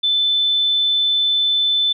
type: tone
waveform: sine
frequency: 3520 Hz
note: A7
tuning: in tune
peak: -14 dBFS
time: 0.03-1.93 s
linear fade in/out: 10 ms
effects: none